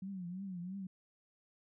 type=tone with vibrato; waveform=sine; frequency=184.9 Hz; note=F#3; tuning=1 cent flat; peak=-40 dBFS; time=0.02-0.87 s; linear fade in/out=5 ms; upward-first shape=triangle; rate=3 Hz; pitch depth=140 cents each way; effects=none